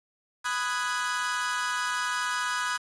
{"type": "chord", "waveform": "40% pulse", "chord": "G# minor seventh", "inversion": "first", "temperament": "equal with one note detuned", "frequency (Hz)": [993.5, 1244.5, 1480, 1661.2], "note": ["B5", "D#6", "F#6", "G#6"], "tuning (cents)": [10, 0, 0, 0], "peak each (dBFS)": -32, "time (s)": [0.44, 2.78], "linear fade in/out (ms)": 20, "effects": ["resampled to 22050 Hz", "8-bit"]}